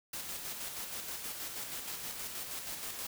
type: noise with tremolo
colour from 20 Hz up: white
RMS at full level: -40 dBFS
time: 0.13-3.07 s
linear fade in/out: 5 ms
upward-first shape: square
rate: 6.3 Hz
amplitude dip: 35%
effects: none